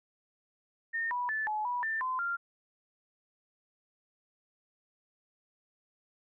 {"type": "tone with pitch steps", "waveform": "sine", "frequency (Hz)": [1828, 980, 1748, 853, 978, 1783, 1027, 1390], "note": ["A#6", "B5", "A6", "G#5", "B5", "A6", "C6", "F6"], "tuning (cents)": [-34, -14, -12, 46, -17, 22, -33, -9], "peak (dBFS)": -30, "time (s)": [0.93, 2.37], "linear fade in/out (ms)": 20, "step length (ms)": 180, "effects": []}